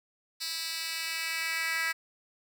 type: tone with high-pass filter sweep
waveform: 10% pulse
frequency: 326.5 Hz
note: E4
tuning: 17 cents flat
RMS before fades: -33 dBFS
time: 0.4-1.93 s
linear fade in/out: 20 ms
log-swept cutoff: 3900 to 1900 Hz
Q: 2.3
effects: none